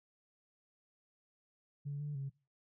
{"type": "tone with pitch steps", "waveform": "sine", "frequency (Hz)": [143, 147, 137.4], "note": ["D3", "D3", "C#3"], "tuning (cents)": [-46, 2, -15], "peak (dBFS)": -36, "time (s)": [1.85, 2.3], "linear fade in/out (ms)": 20, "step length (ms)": 150, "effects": ["noise-tail reverb RT60 0.3 s tail -21 dB re dry", "tanh soft clip ceiling -33 dBFS"]}